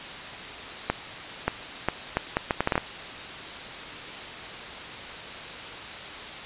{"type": "accelerating click train", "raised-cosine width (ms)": 0.5, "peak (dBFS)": -7, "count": 11, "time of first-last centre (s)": [0.9, 2.779], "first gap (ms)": 580, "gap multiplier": 0.7, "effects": ["white hiss -37 dBFS RMS until 6.45 s", "resampled to 8000 Hz"]}